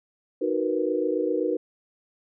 sine chord, B major seventh, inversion first, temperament equal, 311.1 / 370 / 466.2 / 493.9 Hz, D#4 / F#4 / A#4 / B4, 0 / 0 / 0 / 0 cents, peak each -28 dBFS, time 0.41-1.57 s, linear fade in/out 10 ms, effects none

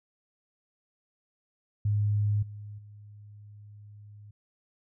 sine tone with level steps, 103.83 Hz, G#2, in tune, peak -23 / -39 / -46 dBFS, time 1.85-4.31 s, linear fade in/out 5 ms, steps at 2.42 / 2.78 s, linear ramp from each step 10 ms, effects none

